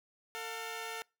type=tone pair together; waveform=10% pulse; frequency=449.6 / 713 Hz; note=A4 / F5; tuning=+37 / +36 cents; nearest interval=minor sixth; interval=799 cents; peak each=-32 / -36 dBFS; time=0.35-1.02 s; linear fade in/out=0 ms; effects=noise-tail reverb RT60 0.3 s tail -26 dB re dry